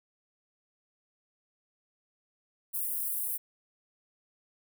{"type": "high-pass noise", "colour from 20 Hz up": "white", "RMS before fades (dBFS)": -33, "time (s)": [2.73, 3.38], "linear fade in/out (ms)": 20, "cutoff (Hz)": 9300, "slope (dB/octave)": 48, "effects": []}